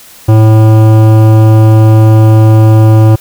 sine tone with hard clipping, 109.6 Hz, A2, 6 cents flat, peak -3 dBFS, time 0.28-3.16 s, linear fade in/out 10 ms, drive 15 dB, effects white hiss -35 dBFS RMS until 3.2 s

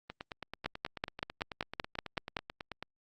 two click trains, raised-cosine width 0.3 ms, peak -16 / -24 dBFS, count 10 / 26, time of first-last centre 0.66-2.368 / 0.1-2.826 s, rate 5.27 / 9.17 Hz, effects Opus 32 kbps

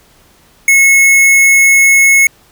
square tone, 2185 Hz, C#7, 26 cents flat, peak -5 dBFS, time 0.68-2.27 s, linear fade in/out 2 ms, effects pink hiss -47 dBFS RMS until 2.51 s

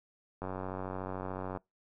click train, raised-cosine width 1 ms, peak -24 dBFS, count 109, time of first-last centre 0.42-1.573 s, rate 93.7 Hz, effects noise-tail reverb RT60 0.2 s tail -25 dB re dry

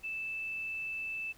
sine tone, 2637 Hz, E7, in tune, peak -35 dBFS, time 0.03-1.33 s, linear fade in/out 20 ms, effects pink hiss -60 dBFS RMS until 1.37 s

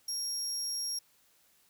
30% pulse tone, 5588 Hz, F8, in tune, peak -29 dBFS, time 0.08-0.99 s, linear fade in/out 5 ms, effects white hiss -67 dBFS RMS until 1.69 s

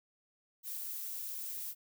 violet noise, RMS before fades -41 dBFS, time 0.63-1.75 s, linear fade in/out 50 ms, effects none

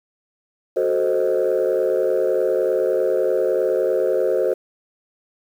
sine chord, F# diminished seventh, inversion none, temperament equal, 370 / 440 / 523.3 / 622.3 Hz, F#4 / A4 / C5 / Eb5, 0 / 0 / 0 / 0 cents, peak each -21 / -21 / -19 / -24 dBFS, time 0.76-4.54 s, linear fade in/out 10 ms, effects tanh soft clip ceiling -11 dBFS + 8-bit

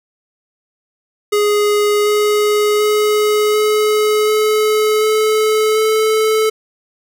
square tone with pitch steps, 415.3 / 418.7 / 422.1 / 425.5 / 429 / 432.4 / 435.9 Hz, G#4 / G#4 / G#4 / G#4 / A4 / A4 / A4, 0 / +14 / +28 / +42 / -44 / -30 / -16 cents, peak -12 dBFS, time 1.32-6.5 s, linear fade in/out 10 ms, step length 740 ms, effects none

